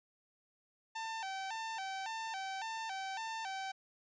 sawtooth tone with vibrato, 830.6 Hz, G#5, in tune, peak -35 dBFS, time 0.95-3.72 s, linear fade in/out 10 ms, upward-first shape square, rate 1.8 Hz, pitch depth 130 cents each way, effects resampled to 16000 Hz

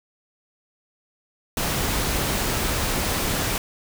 pink noise, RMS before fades -24 dBFS, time 1.57-3.58 s, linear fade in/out 2 ms, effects none

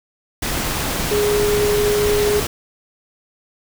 sine tone in noise, 415.3 Hz, G#4, in tune, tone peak -15 dBFS, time 1.11-2.4 s, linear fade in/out 5 ms, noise pink, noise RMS -22 dBFS, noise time 0.42-2.47 s, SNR +4 dB, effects none

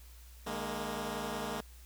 10% pulse chord, D# suspended fourth, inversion none, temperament equal with one note detuned, 151.66 / 207.7 / 233.1 Hz, D#3 / G#3 / A#3, -44 / 0 / 0 cents, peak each -36 / -31 / -31 dBFS, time 0.46-1.61 s, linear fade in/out 10 ms, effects added 60 Hz sine -51 dBFS peak until 1.85 s + white hiss -60 dBFS RMS until 1.85 s

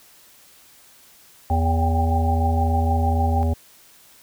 sine tone with tremolo, 790 Hz, G5, 13 cents sharp, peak -21 dBFS, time 1.5-3.43 s, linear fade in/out 0 ms, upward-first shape sine, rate 6.5 Hz, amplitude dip 65%
harmonic tone, 81.4 Hz, E2, 21 cents flat, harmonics 1 / 3 / 5 / 7 / 9 / 10, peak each -18 / -27 / -33 / -32 / -36 / -36 dBFS, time 1.5-3.54 s, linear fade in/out 10 ms
effects white hiss -51 dBFS RMS until 4.22 s

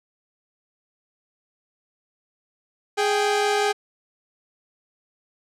sawtooth tone pair together, 415.3 / 785.3 Hz, G#4 / G5, 0 / +3 cents, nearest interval major seventh, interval 1103 cents, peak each -17 / -20 dBFS, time 2.97-3.73 s, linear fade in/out 20 ms, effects low-pass 8000 Hz 12 dB/octave

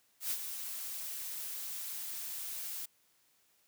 blue noise with ADSR envelope, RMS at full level -33 dBFS, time 0.2-2.86 s, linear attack 110 ms, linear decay 57 ms, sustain -8 dB, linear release 10 ms, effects white hiss -71 dBFS RMS until 3.67 s + high-pass 80 Hz 12 dB/octave

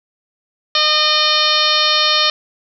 harmonic tone, 610 Hz, D#5, 34 cents flat, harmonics 1 / 2 / 3 / 4 / 5 / 6 / 7 / 8 / 9, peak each -24 / -19 / -24 / -23 / -19 / -18 / -18 / -24 / -23 dBFS, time 0.75-2.3 s, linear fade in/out 2 ms, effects none

